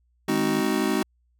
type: chord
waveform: square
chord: Ab dominant seventh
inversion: none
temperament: just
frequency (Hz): 207.7 / 259.6 / 311.5 / 373.8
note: Ab3 / C4 / Eb4 / Gb4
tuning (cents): 0 / -13 / +2 / +18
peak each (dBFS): -28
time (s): 0.28-1.03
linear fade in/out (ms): 5
type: harmonic tone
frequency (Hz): 155.56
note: D#3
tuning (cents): 0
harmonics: 1 / 2 / 3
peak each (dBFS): -33 / -41 / -48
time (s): 0.29-0.61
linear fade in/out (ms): 10
effects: added 60 Hz sine -63 dBFS peak until 1.39 s